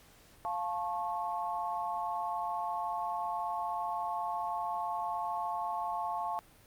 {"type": "chord", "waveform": "sine", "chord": "F augmented", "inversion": "none", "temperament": "just", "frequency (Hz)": [698.5, 873.1, 1091.3], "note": ["F5", "A5", "C#6"], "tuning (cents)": [0, -14, -27], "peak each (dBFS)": [-37, -35, -38], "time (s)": [0.45, 6.39], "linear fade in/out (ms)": 0, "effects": ["pink hiss -60 dBFS RMS until 6.66 s", "Opus 48 kbps"]}